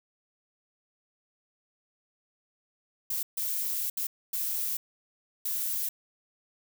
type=noise bursts at uneven times; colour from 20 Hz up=violet; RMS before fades=-31 dBFS; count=5; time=3.1-3.23 / 3.37-3.9 / 3.97-4.07 / 4.33-4.77 / 5.45-5.89 s; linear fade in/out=5 ms; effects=none